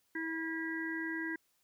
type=harmonic tone; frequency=324.2 Hz; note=E4; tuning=29 cents flat; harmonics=1 / 3 / 5 / 6; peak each=-38 / -50 / -40 / -41 dBFS; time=0.15-1.36 s; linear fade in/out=5 ms; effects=white hiss -75 dBFS RMS until 1.63 s